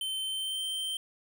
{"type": "tone with pitch glide", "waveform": "square", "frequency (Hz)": [3091, 3123], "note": ["G7", "G7"], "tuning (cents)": [-25, -7], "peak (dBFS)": -32, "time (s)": [0.01, 0.97], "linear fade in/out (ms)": 2, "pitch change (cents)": 18, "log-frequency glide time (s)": [0.22, 0.64], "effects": []}